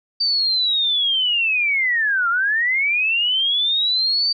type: linear two-way sweep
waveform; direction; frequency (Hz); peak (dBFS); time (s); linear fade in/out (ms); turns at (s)
sine; down then up; 4642 to 1352 to 4642; -16; 0.2-4.33; 10; 2.29
effects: none